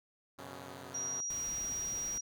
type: chord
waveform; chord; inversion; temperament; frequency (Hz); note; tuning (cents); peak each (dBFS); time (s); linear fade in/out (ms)
5% pulse; F# suspended fourth; none; equal with one note detuned; 92.5 / 125.34 / 138.59; F#2 / B2 / C#3; 0 / +26 / 0; -39; 0.38-1.21; 10
type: tone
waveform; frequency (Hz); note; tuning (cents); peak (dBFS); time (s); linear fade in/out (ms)
sine; 5740; F8; +47; -35; 0.94-2.21; 10
type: noise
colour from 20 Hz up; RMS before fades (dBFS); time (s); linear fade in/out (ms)
pink; -48; 1.3-2.18; 2
effects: none